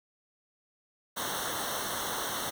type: noise with comb filter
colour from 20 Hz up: pink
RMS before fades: -34 dBFS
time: 1.16-2.51 s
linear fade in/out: 20 ms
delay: 0.41 ms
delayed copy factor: -0.95
effects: none